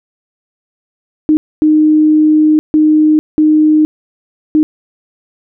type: tone bursts at uneven times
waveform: sine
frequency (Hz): 307.6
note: D#4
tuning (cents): -20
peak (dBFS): -5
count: 5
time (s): 1.29-1.37 / 1.62-2.59 / 2.74-3.19 / 3.38-3.85 / 4.55-4.63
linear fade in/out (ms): 0
effects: none